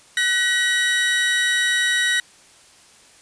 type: tone pair together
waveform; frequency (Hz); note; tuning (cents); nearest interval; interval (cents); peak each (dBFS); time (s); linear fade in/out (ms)
30% pulse; 1501.7 / 1910; F#6 / A#6; +25 / +42; major third; 417; -22 / -15; 0.17-2.2; 2
effects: white hiss -50 dBFS RMS until 3.21 s + resampled to 22050 Hz